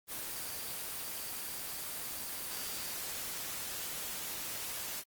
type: tone in noise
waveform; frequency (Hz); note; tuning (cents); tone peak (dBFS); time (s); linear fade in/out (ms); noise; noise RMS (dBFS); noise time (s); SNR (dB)
sine; 4699; D8; 0; -50; 0.32-2.94; 50; white; -40; 0.07-5.04; -13
effects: Opus 24 kbps